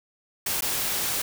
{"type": "noise with dropouts", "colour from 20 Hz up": "white", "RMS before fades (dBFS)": -27, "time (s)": [0.46, 1.22], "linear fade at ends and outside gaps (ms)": 5, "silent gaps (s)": [0.609, 0.621], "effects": []}